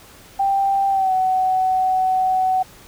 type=tone with pitch glide; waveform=sine; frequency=786 to 749.6 Hz; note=G5 to F#5; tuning=+4 to +22 cents; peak=-15 dBFS; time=0.39-2.63 s; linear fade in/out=10 ms; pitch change=-82 cents; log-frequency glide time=0.9-1.13 s; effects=pink hiss -45 dBFS RMS until 2.87 s